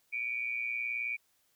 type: tone pair together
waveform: sine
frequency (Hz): 2287 / 2406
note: D7 / D7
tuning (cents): -47 / +41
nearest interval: minor second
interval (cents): 88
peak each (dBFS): -35 / -35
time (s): 0.12-1.17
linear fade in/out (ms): 20
effects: white hiss -72 dBFS RMS until 1.55 s